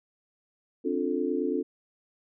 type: chord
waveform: sine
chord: D minor seventh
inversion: third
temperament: just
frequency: 264.3 / 293.7 / 352.4 / 440.5 Hz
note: C4 / D4 / F4 / A4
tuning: +18 / 0 / +16 / +2 cents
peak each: -31 dBFS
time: 0.84-1.63 s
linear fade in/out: 20 ms
effects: none